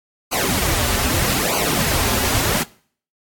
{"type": "noise with flanger", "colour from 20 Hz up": "pink", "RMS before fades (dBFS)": -19, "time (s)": [0.31, 2.64], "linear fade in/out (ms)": 20, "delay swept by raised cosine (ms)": [0.56, 6.46], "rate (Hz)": 0.8, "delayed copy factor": -0.9, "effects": ["noise-tail reverb RT60 0.5 s tail -21 dB re dry", "AAC 64 kbps"]}